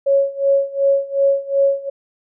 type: tone with tremolo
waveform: sine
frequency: 553 Hz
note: C#5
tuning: 4 cents flat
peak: -10 dBFS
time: 0.06-1.9 s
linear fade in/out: 10 ms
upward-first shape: sine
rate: 2.7 Hz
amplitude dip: 90%
effects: none